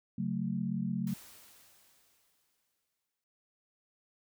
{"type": "chord", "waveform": "sine", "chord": "F# minor", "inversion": "second", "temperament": "just", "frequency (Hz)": [138.75, 185, 222], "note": ["C#3", "F#3", "A3"], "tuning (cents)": [2, 0, 16], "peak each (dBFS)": [-38, -34, -35], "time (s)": [0.18, 1.14], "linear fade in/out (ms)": 5}
{"type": "noise with exponential decay", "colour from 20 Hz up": "white", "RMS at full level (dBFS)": -50, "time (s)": [1.07, 3.24], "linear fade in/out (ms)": 1, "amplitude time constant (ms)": 470}
{"effects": []}